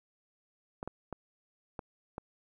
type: clicks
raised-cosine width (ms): 1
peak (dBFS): -24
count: 5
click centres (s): 0.829 / 0.876 / 1.127 / 1.792 / 2.181
effects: 11-bit